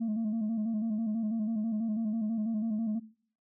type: tone with vibrato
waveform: sine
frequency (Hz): 220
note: A3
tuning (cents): 0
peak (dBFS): -26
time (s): 0-3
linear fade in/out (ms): 20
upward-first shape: square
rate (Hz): 6.1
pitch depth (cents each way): 61
effects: noise-tail reverb RT60 0.5 s tail -20 dB re dry + tanh soft clip ceiling -27 dBFS